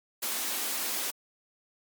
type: high-pass noise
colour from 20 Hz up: white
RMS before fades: -32 dBFS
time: 0.22-1.11 s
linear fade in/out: 10 ms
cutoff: 200 Hz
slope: 48 dB/octave
effects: Opus 48 kbps